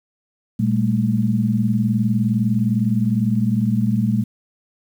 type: tone cluster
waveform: sine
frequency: 118 / 200.6 / 220.3 Hz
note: A#2 / G3 / A3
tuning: +22 / +40 / +2 cents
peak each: -20 dBFS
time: 0.59-4.24 s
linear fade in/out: 10 ms
effects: 8-bit